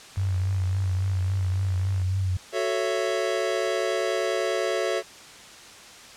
click train, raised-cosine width 0.5 ms, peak -30 dBFS, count 102, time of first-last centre 0.16-2.017 s, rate 54.4 Hz
sine tone with vibrato, 94 Hz, F#2, 28 cents sharp, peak -22 dBFS, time 0.17-2.37 s, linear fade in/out 5 ms, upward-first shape triangle, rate 3.6 Hz, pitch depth 53 cents each way
square chord, F# minor seventh, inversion none, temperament equal with one note detuned, 370 / 440 / 554.4 / 665 Hz, F#4 / A4 / C#5 / E5, 0 / 0 / 0 / +15 cents, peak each -30 dBFS, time 2.52-5.03 s, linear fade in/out 50 ms
effects white hiss -45 dBFS RMS until 6.16 s + low-pass 7000 Hz 12 dB/octave

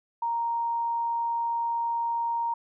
sine tone, 932.3 Hz, A#5, in tune, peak -25 dBFS, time 0.22-2.54 s, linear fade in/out 5 ms, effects none

